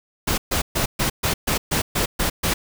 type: noise bursts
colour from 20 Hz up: pink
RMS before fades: -21 dBFS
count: 10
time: 0.27-2.54 s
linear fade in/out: 10 ms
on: 110 ms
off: 130 ms
effects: none